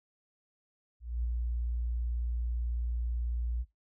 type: tone with ADSR envelope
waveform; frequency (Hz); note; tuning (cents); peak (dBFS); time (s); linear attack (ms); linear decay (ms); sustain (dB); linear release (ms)
sine; 59.1; A#1; +24; -28; 1-3.65; 240; 6; -2; 43
effects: noise-tail reverb RT60 0.2 s tail -19 dB re dry